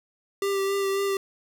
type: tone with vibrato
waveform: square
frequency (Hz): 393.6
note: G4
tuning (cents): +7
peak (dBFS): -24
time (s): 0.42-1.17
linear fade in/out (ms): 2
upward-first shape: sine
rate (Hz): 3.7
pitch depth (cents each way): 18
effects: none